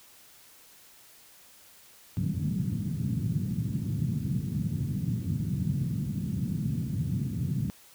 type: band-pass noise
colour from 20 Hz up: pink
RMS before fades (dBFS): -30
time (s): 2.17-7.7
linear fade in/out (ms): 0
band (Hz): 110 to 190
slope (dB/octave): 24
effects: white hiss -55 dBFS RMS until 7.94 s